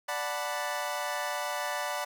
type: chord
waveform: 25% pulse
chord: B minor seventh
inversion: first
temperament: equal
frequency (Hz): 587.3 / 740 / 880 / 987.8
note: D5 / F#5 / A5 / B5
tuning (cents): 0 / 0 / 0 / 0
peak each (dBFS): -32 / -33 / -35 / -33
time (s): 0.08-2.05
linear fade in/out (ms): 10
effects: none